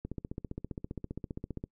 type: click train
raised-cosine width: 3 ms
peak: -24 dBFS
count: 25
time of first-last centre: 0.05-1.639 s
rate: 15.1 Hz
effects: noise-tail reverb RT60 0.1 s tail -25 dB re dry